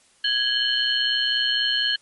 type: tone cluster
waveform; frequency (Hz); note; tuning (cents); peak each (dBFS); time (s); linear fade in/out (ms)
sine; 1659 / 2978 / 3102 / 4282; G#6 / F#7 / G7 / C8; -2 / +11 / -19 / +39; -25; 0.24-1.96; 5
effects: white hiss -58 dBFS RMS until 2.01 s + MP3 48 kbps